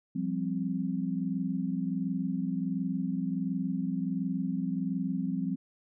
sine chord, F suspended second, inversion none, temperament equal, 174.61 / 196 / 261.6 Hz, F3 / G3 / C4, 0 / 0 / 0 cents, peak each -33 dBFS, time 0.15-5.56 s, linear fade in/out 10 ms, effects none

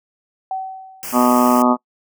sine tone with exponential decay, 761 Hz, F#5, 48 cents sharp, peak -19 dBFS, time 0.51-1.34 s, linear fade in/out 2 ms, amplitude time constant 180 ms
white band-stop noise, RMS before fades -29 dBFS, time 1.03-1.62 s, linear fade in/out 0 ms, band 3100 to 4800 Hz, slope 96 dB/octave
harmonic tone, 123.9 Hz, B2, 6 cents sharp, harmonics 2 / 3 / 4 / 5 / 6 / 7 / 8 / 9 / 10, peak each -14 / -24 / -29 / -20 / -24 / -20 / -25 / -21 / -21 dBFS, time 1.12-1.77 s, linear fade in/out 50 ms
effects noise-tail reverb RT60 0.1 s tail -24 dB re dry

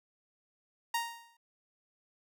sawtooth tone with exponential decay, 932.3 Hz, A#5, in tune, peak -24 dBFS, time 0.94-1.37 s, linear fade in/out 5 ms, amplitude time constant 93 ms, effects none

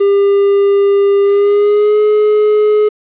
triangle tone with pitch glide, 400 to 422.8 Hz, G4 to G#4, +35 to +31 cents, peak -5 dBFS, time 0-2.89 s, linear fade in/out 10 ms, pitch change +96 cents, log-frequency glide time 1.24-1.99 s, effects resampled to 8000 Hz + 7-bit

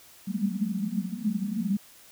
white band-pass noise, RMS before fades -29 dBFS, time 0.27-1.77 s, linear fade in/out 5 ms, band 190 to 220 Hz, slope 96 dB/octave, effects white hiss -53 dBFS RMS until 2.11 s

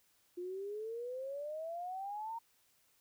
sine exponential sweep, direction up, 349.2 to 932.3 Hz, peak -39 dBFS, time 0.37-2.39 s, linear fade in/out 10 ms, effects white hiss -72 dBFS RMS until 3 s

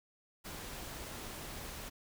pink noise, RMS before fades -45 dBFS, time 0.44-1.9 s, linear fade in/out 20 ms, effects none

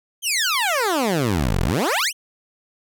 15% pulse exponential two-way sweep, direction down then up, 3260 to 38.89 to 3260 Hz, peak -12 dBFS, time 0.22-2.13 s, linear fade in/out 50 ms, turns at 1.61 s, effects none

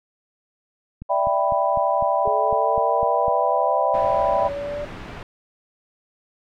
click train, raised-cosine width 5 ms, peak -22 dBFS, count 10, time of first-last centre 1.02-3.281 s, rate 3.98 Hz
sine chord, E minor seventh, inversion third, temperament equal, 587.3 / 659.3 / 784 / 987.8 Hz, D5 / E5 / G5 / B5, 0 / 0 / 0 / 0 cents, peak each -23 dBFS, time 1.09-4.49 s, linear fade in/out 20 ms
sine linear sweep, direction up, 419.9 to 587.3 Hz, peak -26 dBFS, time 2.25-4.85 s, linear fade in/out 5 ms
pink low-pass noise, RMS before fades -36 dBFS, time 3.94-5.23 s, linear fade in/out 2 ms, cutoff 2400 Hz, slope 12 dB/octave
effects none

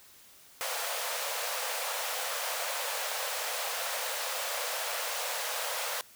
pink high-pass noise, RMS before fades -34 dBFS, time 0.61-6.01 s, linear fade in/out 0 ms, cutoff 480 Hz, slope 96 dB/octave, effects white hiss -56 dBFS RMS until 6.15 s

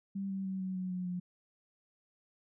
sine tone with pitch steps, 196 / 193.08 / 190.2 / 187.37 / 184.57 / 181.82 / 179.11 Hz, G3 / G3 / F#3 / F#3 / F#3 / F#3 / F3, 0 / -26 / +48 / +22 / -4 / -30 / +44 cents, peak -34 dBFS, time 0.15-1.2 s, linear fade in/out 10 ms, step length 150 ms, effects none

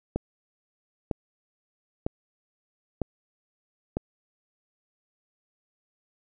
click train, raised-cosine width 2 ms, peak -13 dBFS, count 5, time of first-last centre 0.16-3.97 s, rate 1.05 Hz, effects none

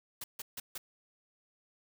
white noise bursts, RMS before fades -41 dBFS, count 4, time 0.21-0.78 s, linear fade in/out 5 ms, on 30 ms, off 150 ms, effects none

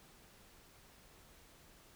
silence, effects pink hiss -62 dBFS RMS until 1.95 s

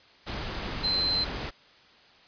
sine tone in noise, 4095 Hz, C8, 38 cents flat, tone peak -24 dBFS, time 0.83-1.25 s, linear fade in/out 20 ms, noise pink, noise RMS -34 dBFS, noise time 0.26-1.51 s, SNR +7 dB, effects white hiss -56 dBFS RMS until 2.27 s + resampled to 11025 Hz

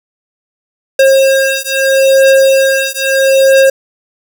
square beating tone pair, 537 / 537.77 Hz, C5 / C5, +45 / +47 cents, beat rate 0.77 Hz, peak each -10 dBFS, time 0.99-3.7 s, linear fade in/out 5 ms, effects none

